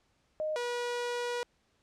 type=tone pair in turn; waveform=sine / sawtooth; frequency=618 / 483.7 Hz; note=D#5 / B4; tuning=-12 / -36 cents; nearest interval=major third; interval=424 cents; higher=first; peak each=-30 / -28 dBFS; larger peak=second; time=0.4-0.56 / 0.56-1.43 s; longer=second; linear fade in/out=0 ms; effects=pink hiss -72 dBFS RMS until 1.82 s + low-pass 7000 Hz 12 dB/octave